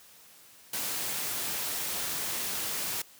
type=noise; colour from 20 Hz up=white; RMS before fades=-33 dBFS; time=0.73-3.02 s; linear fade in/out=5 ms; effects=white hiss -55 dBFS RMS until 3.19 s + high-pass 80 Hz 12 dB/octave